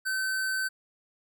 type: tone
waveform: square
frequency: 1534 Hz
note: G6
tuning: 38 cents flat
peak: -28 dBFS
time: 0.05-0.69 s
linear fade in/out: 20 ms
effects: none